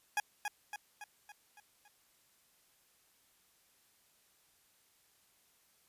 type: tone with echo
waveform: 20% pulse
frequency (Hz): 829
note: G#5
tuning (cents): -3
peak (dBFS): -25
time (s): 0.17-0.2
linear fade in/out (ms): 2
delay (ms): 280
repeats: 6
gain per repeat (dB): -5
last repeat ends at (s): 1.88
effects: white hiss -70 dBFS RMS until 5.88 s + resampled to 32000 Hz